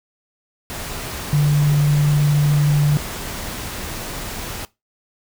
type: tone in noise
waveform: sine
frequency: 146.83 Hz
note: D3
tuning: in tune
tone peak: -12 dBFS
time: 1.33-2.97 s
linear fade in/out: 0 ms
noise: pink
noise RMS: -29 dBFS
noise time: 0.7-4.65 s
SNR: +14 dB
effects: noise-tail reverb RT60 0.2 s tail -19 dB re dry